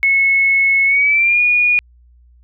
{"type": "tone with pitch glide", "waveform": "sine", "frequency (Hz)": [2192, 2446], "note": ["C#7", "D#7"], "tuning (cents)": [-20, -30], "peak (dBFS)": -10, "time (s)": [0.03, 1.79], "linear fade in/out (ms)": 0, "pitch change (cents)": 190, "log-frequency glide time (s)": [0.86, 1.41], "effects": ["added 60 Hz sine -45 dBFS peak until 2.43 s"]}